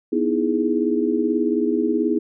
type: chord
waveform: sine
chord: E major seventh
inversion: second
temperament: equal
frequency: 246.9 / 311.1 / 329.6 / 415.3 Hz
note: B3 / D#4 / E4 / G#4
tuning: 0 / 0 / 0 / 0 cents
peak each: -23 dBFS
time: 0.12-2.19 s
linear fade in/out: 10 ms
effects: none